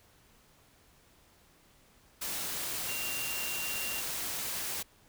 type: tone in noise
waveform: sine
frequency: 2768 Hz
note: F7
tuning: 16 cents flat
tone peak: -38 dBFS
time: 2.88-4.01 s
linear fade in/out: 10 ms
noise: white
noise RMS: -36 dBFS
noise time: 2.21-4.83 s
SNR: -5 dB
effects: pink hiss -63 dBFS RMS until 5.08 s